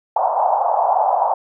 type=band-pass noise; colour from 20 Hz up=pink; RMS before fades=-17 dBFS; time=0.16-1.34 s; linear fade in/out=5 ms; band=670 to 920 Hz; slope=48 dB/octave; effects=none